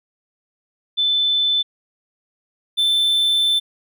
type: tone pair in turn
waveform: sine / triangle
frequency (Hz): 3520 / 3536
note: A7 / A7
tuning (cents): 0 / +8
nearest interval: unison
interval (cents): 8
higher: second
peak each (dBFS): -15 / -13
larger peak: second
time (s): 0.97-1.63 / 2.77-3.6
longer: second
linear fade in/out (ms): 20
effects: none